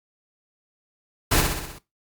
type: noise with echo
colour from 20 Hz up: pink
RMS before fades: -19 dBFS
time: 1.31-1.41 s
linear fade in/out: 10 ms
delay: 63 ms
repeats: 6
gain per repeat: -4 dB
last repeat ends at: 1.788 s
effects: noise-tail reverb RT60 0.2 s tail -18 dB re dry + Opus 48 kbps